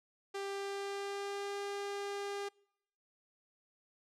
sawtooth tone with pitch glide, 395.6 to 402.1 Hz, G4 to G4, +16 to +44 cents, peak -34 dBFS, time 0.34-2.49 s, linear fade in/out 10 ms, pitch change +28 cents, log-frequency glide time 0.45-1.58 s, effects noise-tail reverb RT60 0.8 s tail -26 dB re dry + low-pass 8000 Hz 12 dB/octave

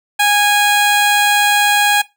15% pulse tone, 824 Hz, G#5, 14 cents flat, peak -4 dBFS, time 0.19-2.02 s, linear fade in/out 10 ms, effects noise-tail reverb RT60 0.2 s tail -19 dB re dry

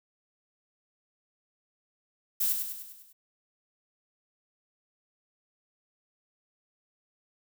violet noise with echo, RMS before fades -27 dBFS, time 2.4-2.53 s, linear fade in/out 10 ms, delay 100 ms, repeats 6, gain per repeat -5 dB, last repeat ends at 3.13 s, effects none

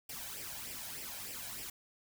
white noise with flanger, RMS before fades -44 dBFS, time 0.09-1.7 s, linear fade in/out 5 ms, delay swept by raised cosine 0.37 to 1.31 ms, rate 3.3 Hz, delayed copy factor +0.65, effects none

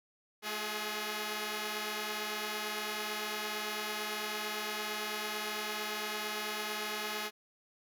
5% pulse tone cluster, 214.4 / 352.4 / 419.9 Hz, A3 / F4 / G#4, -45 / +16 / +19 cents, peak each -29 / -34 / -26 dBFS, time 0.42-7.31 s, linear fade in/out 50 ms, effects none

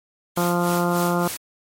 white noise with tremolo, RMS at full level -30 dBFS, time 0.36-1.37 s, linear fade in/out 5 ms, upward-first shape sine, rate 3.4 Hz, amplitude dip 75%
harmonic tone, 174.61 Hz, F3, in tune, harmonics 1 / 2 / 3 / 4 / 5 / 6 / 7 / 8, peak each -22 / -25 / -27 / -28 / -29 / -30 / -30 / -31 dBFS, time 0.37-1.28 s, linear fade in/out 5 ms
effects MP3 64 kbps

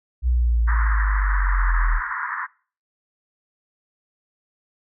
sine linear sweep, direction down, 62.3 to 38.89 Hz, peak -16 dBFS, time 0.22-2.01 s, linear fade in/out 50 ms
white band-pass noise, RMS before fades -28 dBFS, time 0.67-2.47 s, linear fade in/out 20 ms, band 940 to 1900 Hz, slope 96 dB/octave
effects noise-tail reverb RT60 0.4 s tail -22 dB re dry

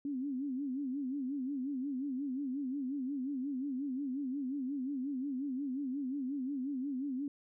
sine tone with vibrato, 270 Hz, C#4, 45 cents flat, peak -34 dBFS, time 0.05-7.28 s, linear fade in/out 2 ms, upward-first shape sine, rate 5.6 Hz, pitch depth 130 cents each way, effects none

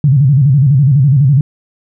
sine tone with vibrato, 137.5 Hz, C#3, 14 cents flat, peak -5 dBFS, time 0.04-1.41 s, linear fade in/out 2 ms, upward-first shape square, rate 12 Hz, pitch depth 130 cents each way, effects none

